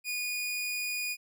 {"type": "tone", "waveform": "sawtooth", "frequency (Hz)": 2457, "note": "D#7", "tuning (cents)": -22, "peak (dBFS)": -28, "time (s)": [0.04, 1.17], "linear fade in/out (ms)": 50, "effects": []}